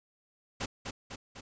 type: noise with echo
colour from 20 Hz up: pink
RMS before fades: -34 dBFS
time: 0.6-0.66 s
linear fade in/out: 10 ms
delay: 250 ms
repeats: 3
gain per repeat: -4 dB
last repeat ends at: 1.41 s
effects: resampled to 16000 Hz